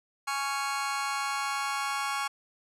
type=chord; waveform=sawtooth; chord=Db major; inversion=second; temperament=just; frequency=831.5 / 1108.7 / 1385.9 Hz; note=Ab5 / Db6 / F6; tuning=+2 / 0 / -14 cents; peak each=-30 / -28 / -32 dBFS; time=0.27-2.28 s; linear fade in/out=10 ms; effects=low-pass 10000 Hz 12 dB/octave